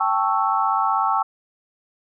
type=chord; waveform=sine; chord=A dominant seventh; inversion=third; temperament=equal; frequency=784 / 880 / 1108.7 / 1318.5 Hz; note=G5 / A5 / C#6 / E6; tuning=0 / 0 / 0 / 0 cents; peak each=-23 dBFS; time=0-1.23 s; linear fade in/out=10 ms; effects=none